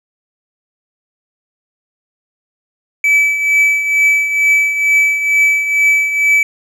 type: tone with tremolo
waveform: triangle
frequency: 2301 Hz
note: D7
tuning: 36 cents flat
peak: -5 dBFS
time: 3.04-6.43 s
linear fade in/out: 2 ms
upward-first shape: triangle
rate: 2.2 Hz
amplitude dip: 65%
effects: none